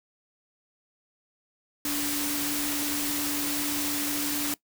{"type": "tone in noise", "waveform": "sine", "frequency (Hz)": 291, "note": "D4", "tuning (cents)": -16, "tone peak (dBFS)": -31, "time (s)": [1.85, 4.54], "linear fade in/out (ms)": 2, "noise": "white", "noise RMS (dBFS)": -30, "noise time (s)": [1.85, 4.54], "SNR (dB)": -4, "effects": ["noise-tail reverb RT60 0.1 s tail -20 dB re dry"]}